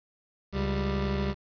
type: tone pair together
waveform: 25% pulse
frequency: 69.47 / 196.5 Hz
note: C#2 / G3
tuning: +4 / +4 cents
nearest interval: octave + tritone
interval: 1800 cents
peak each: -26 dBFS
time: 0.52-1.35 s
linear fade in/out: 50 ms
effects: resampled to 11025 Hz + 8-bit